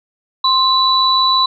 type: tone pair together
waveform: sine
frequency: 1047 / 3953 Hz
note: C6 / B7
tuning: +1 / +1 cents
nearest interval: octave + major seventh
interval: 2300 cents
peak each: -13 dBFS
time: 0.44-1.46 s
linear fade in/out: 5 ms
effects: none